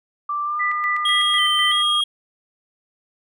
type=tone with pitch glide; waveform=sine; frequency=1174.7 to 1210.5 Hz; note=D6 to D#6; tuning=0 to -48 cents; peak=-21 dBFS; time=0.29-2.01 s; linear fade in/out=5 ms; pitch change=+52 cents; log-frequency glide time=0.44-0.59 s
type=tone with tremolo; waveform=sine; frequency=1975.5 Hz; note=B6; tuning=in tune; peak=-20 dBFS; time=0.59-1.83 s; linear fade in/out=20 ms; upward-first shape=square; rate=4 Hz; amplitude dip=60%
type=tone with vibrato; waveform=triangle; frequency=3186 Hz; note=G7; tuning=27 cents sharp; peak=-16 dBFS; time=1.05-2.04 s; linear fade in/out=5 ms; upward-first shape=square; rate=1.5 Hz; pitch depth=41 cents each way
effects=none